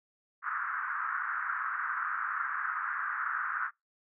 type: band-pass noise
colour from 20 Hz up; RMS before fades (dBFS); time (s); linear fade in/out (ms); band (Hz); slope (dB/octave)
pink; -34; 0.42-3.71; 50; 1200 to 1600; 48
effects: noise-tail reverb RT60 0.2 s tail -26 dB re dry